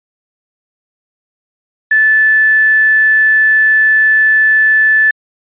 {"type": "tone with quantisation", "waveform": "sine", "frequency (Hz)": 1747, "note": "A6", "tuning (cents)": -13, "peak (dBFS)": -6, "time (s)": [1.91, 5.11], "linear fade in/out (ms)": 5, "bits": 5, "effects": ["resampled to 8000 Hz"]}